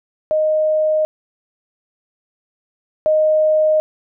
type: tone pair in turn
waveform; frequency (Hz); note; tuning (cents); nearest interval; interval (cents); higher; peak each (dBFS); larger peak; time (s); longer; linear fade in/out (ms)
sine; 620 / 620; D#5 / D#5; -6 / -6; unison; 0; neither; -13 / -11; second; 0.31-1.05 / 3.06-3.8; neither; 0
effects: none